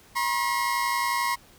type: tone pair together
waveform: 30% pulse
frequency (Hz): 962 / 1073.3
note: B5 / C6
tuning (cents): -46 / +44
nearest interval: major second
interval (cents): 190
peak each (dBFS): -24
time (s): 0.15-1.36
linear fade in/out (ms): 20
effects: pink hiss -54 dBFS RMS until 1.58 s